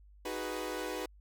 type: chord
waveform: sawtooth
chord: G# minor seventh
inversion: second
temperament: equal with one note detuned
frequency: 311.1 / 371.1 / 415.3 / 493.9 Hz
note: D#4 / F#4 / G#4 / B4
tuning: 0 / +5 / 0 / 0 cents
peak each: -38 / -37 / -40 / -36 dBFS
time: 0.25-1.06 s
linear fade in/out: 5 ms
effects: added 50 Hz sine -55 dBFS peak until 1.2 s